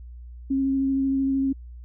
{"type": "tone with vibrato", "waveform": "sine", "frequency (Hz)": 270, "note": "C#4", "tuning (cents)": -45, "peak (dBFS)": -20, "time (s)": [0.5, 1.53], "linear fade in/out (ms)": 10, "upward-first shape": "square", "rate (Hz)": 13, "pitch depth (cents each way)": 9, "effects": ["added 60 Hz sine -38 dBFS peak until 1.84 s"]}